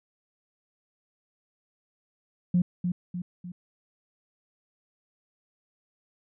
sine tone with echo, 177.7 Hz, F3, 30 cents sharp, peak -18 dBFS, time 2.54-2.62 s, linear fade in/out 5 ms, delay 300 ms, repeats 3, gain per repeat -6 dB, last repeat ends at 3.52 s, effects tanh soft clip ceiling -14 dBFS

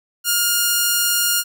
5% pulse tone, 1417 Hz, F6, 25 cents sharp, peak -4 dBFS, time 0.24-1.44 s, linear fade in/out 50 ms, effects none

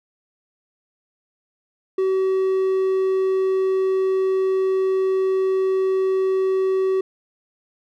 triangle tone, 380 Hz, F#4, 46 cents sharp, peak -15 dBFS, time 1.98-7.01 s, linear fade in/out 5 ms, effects none

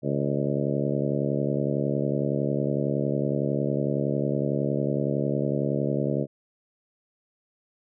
harmonic tone with a mistuned harmonic, 70.9 Hz, C#2, 40 cents sharp, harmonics 2 / 3 / 4 / 5 / 6 / 7 / 8 / 9, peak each -28 / -30 / -31 / -32 / -33 / -33 / -34 / -35 dBFS, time 0.02-6.27 s, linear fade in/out 50 ms, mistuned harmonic 9, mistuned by -47 cents, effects none

